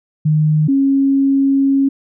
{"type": "tone pair in turn", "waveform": "sine", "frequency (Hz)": [153.6, 273.7], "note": ["D#3", "C#4"], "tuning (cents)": [-22, -22], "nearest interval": "minor seventh", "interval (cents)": 1000, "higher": "second", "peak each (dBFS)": -10, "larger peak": "neither", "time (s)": [[0.25, 0.68], [0.68, 1.89]], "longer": "second", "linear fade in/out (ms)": 10, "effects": []}